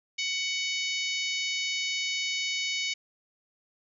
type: harmonic tone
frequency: 746 Hz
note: F#5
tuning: 14 cents sharp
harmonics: 3 / 4 / 5 / 6 / 7 / 8 / 9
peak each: -32 / -34 / -36 / -38 / -39 / -40 / -41 dBFS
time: 0.18-2.94 s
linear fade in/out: 10 ms
effects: none